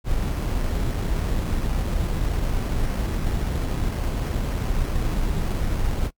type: noise with sample-and-hold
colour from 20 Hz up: brown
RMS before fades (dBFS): -23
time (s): 0.04-6.11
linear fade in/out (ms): 50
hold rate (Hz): 3675
effects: noise-tail reverb RT60 0.1 s tail -24 dB re dry + MP3 96 kbps